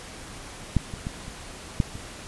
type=clicks; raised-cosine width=5 ms; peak=-7 / -22 / -18 / -25 / -8 / -24 dBFS; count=6; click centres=0.767 / 0.938 / 1.069 / 1.281 / 1.802 / 1.954 s; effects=pink hiss -41 dBFS RMS until 2.27 s + resampled to 24000 Hz